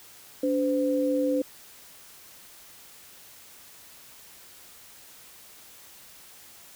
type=tone pair together; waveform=sine; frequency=287.4 / 512 Hz; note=D4 / C5; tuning=-37 / -38 cents; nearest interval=minor seventh; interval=999 cents; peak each=-25 dBFS; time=0.43-1.42 s; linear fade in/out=5 ms; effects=white hiss -50 dBFS RMS until 6.75 s